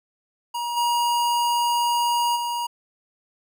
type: tone with level steps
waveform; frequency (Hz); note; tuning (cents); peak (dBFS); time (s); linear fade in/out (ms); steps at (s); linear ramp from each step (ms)
square; 952; A#5; +36; -26 / -20 / -25; 0.54-2.67; 10; 0.76 / 2.35; 20
effects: none